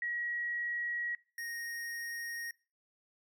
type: tone pair in turn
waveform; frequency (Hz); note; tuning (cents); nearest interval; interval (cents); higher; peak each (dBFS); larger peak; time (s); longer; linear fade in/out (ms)
sine / square; 1909 / 1865.4; A#6 / A#6; +41 / +1; unison; 40; first; -33 / -39; first; 0.02-1.15 / 1.38-2.51; neither; 2
effects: noise-tail reverb RT60 0.4 s tail -24 dB re dry